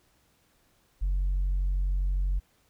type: tone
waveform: sine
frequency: 46.25 Hz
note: F#1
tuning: in tune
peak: -22 dBFS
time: 1.01-2.4 s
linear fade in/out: 20 ms
effects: tanh soft clip ceiling -22 dBFS + pink hiss -67 dBFS RMS until 2.69 s